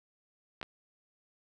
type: clicks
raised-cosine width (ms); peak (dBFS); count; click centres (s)
0.3; -23; 2; 0.614 / 0.629
effects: none